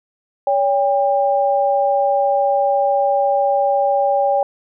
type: tone pair together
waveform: sine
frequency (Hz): 565 / 799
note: C#5 / G5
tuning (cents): +33 / +33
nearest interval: tritone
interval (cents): 600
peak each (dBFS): -16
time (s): 0.47-4.43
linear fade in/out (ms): 2
effects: none